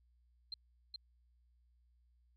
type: tone with echo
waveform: sine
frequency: 4152 Hz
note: C8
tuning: 14 cents flat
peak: -40 dBFS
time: 0.52-0.54 s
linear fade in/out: 2 ms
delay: 420 ms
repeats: 1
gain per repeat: -2 dB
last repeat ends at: 0.96 s
effects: added 60 Hz sine -68 dBFS peak until 2.36 s